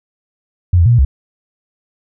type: tone with pitch steps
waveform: sine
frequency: 89.1 / 84.5 / 119 / 119.8 / 67.4 Hz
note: F2 / E2 / A#2 / A#2 / C#2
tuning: +35 / +43 / +36 / +48 / -48 cents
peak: -6 dBFS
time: 0.73-1.05 s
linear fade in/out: 5 ms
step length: 64 ms
effects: none